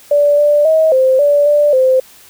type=tone with pitch steps; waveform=sine; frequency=581 / 588 / 636 / 522 / 579 / 588 / 519 Hz; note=D5 / D5 / D#5 / C5 / D5 / D5 / C5; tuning=-19 / +2 / +38 / -4 / -25 / +2 / -14 cents; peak=-7 dBFS; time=0.11-2 s; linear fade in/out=5 ms; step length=270 ms; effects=white hiss -42 dBFS RMS until 2.29 s